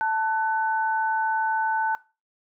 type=tone pair together; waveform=sine; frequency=883.7 / 1500 Hz; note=A5 / F#6; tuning=+7 / +23 cents; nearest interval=major sixth; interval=916 cents; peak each=-23 / -26 dBFS; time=0.01-1.95 s; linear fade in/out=0 ms; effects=noise-tail reverb RT60 0.3 s tail -20 dB re dry